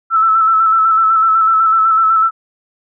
sine tone with vibrato, 1318.5 Hz, E6, in tune, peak -8 dBFS, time 0.1-2.31 s, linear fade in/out 50 ms, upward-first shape square, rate 8 Hz, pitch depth 26 cents each way, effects none

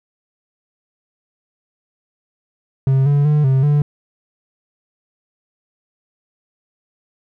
triangle tone with pitch steps, 133.9 / 143.5 / 149.6 / 133 / 146.5 Hz, C3 / D3 / D3 / C3 / D3, +40 / -40 / +32 / +29 / -4 cents, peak -9 dBFS, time 2.87-3.82 s, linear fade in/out 2 ms, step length 190 ms, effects none

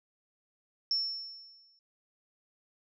sine tone with exponential decay, 5400 Hz, E8, 41 cents sharp, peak -25 dBFS, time 0.91-1.79 s, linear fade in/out 1 ms, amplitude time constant 190 ms, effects none

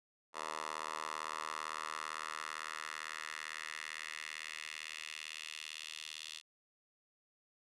10% pulse tone with high-pass filter sweep, 77.78 Hz, D#2, in tune, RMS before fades -44 dBFS, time 0.33-6.42 s, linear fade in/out 50 ms, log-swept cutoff 840 to 3300 Hz, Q 2.2, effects resampled to 24000 Hz

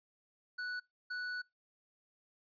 square tone bursts at uneven times, 1480 Hz, F#6, in tune, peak -38 dBFS, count 2, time 0.58-0.8 / 1.1-1.42 s, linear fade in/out 10 ms, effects noise-tail reverb RT60 0.2 s tail -24 dB re dry + resampled to 11025 Hz

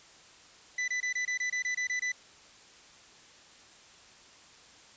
45% pulse tone bursts, 1993 Hz, B6, 15 cents sharp, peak -29 dBFS, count 11, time 0.78-2.12 s, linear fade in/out 5 ms, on 100 ms, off 24 ms, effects white hiss -55 dBFS RMS until 4.96 s + resampled to 16000 Hz

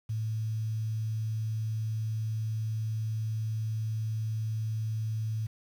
sine tone with quantisation, 110 Hz, A2, in tune, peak -29 dBFS, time 0.09-5.47 s, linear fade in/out 10 ms, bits 9, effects none

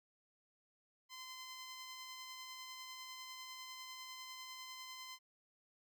10% pulse tone with tremolo, 1032 Hz, C6, 24 cents flat, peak -39 dBFS, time 1.09-5.19 s, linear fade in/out 50 ms, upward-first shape sine, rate 10 Hz, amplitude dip 25%, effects none

